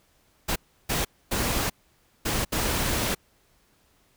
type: noise bursts at uneven times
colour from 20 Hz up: pink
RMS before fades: -26 dBFS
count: 5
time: 0.48-0.56 / 0.89-1.05 / 1.31-1.7 / 2.25-2.45 / 2.52-3.15 s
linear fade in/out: 10 ms
effects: pink hiss -64 dBFS RMS until 4.16 s